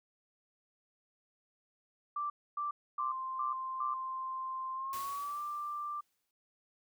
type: tone bursts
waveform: sine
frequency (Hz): 1174.7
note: D6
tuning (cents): 0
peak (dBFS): -33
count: 5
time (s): 2.16-3.94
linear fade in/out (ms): 5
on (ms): 140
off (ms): 270
type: tone with pitch glide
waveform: sine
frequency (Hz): 1046.5 to 1181.5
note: C6 to D6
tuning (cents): 0 to +10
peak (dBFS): -36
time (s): 2.99-6.01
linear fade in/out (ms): 10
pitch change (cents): +210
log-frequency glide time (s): 4.74-5.4
type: noise with exponential decay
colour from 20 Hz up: white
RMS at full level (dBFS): -45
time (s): 4.93-6.31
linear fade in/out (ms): 1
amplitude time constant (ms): 300
effects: none